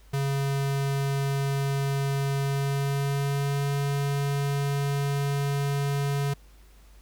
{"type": "tone with pitch glide", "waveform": "square", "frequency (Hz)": [138.59, 140.93], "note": ["C#3", "C#3"], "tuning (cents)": [0, 29], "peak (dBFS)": -25, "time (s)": [0.13, 6.34], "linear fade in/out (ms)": 10, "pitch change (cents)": 29, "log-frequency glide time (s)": [2.39, 3.67], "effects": ["added 50 Hz sine -50 dBFS peak until 7.01 s", "pink hiss -60 dBFS RMS until 7.01 s"]}